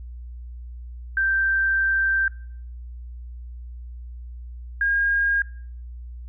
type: tone pair in turn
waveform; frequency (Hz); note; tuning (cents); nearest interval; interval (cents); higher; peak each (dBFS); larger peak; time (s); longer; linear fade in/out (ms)
sine; 1568 / 1622.4; G6 / G#6; 0 / -41; minor second; 59; second; -18; neither; 1.17-2.28 / 4.81-5.42; first; 2
effects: noise-tail reverb RT60 0.6 s tail -24 dB re dry + added 60 Hz sine -34 dBFS peak until 6.28 s